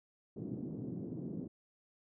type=band-pass noise; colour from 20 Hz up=white; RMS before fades=-42 dBFS; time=0.36-1.48 s; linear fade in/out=10 ms; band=120 to 320 Hz; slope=24 dB/octave; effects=none